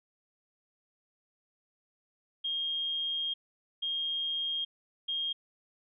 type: tone bursts at uneven times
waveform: sine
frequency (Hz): 3232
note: G#7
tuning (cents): -48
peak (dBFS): -30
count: 3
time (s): 2.44-3.34 / 3.82-4.65 / 5.08-5.33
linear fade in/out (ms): 10
effects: none